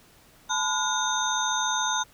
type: tone cluster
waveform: sine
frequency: 869 / 1003 / 1439 / 3667 / 6260 Hz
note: A5 / B5 / F#6 / A#7 / G8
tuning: -22 / +26 / -49 / -29 / -3 cents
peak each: -30 dBFS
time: 0.49-2.04 s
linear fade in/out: 20 ms
effects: pink hiss -56 dBFS RMS until 2.13 s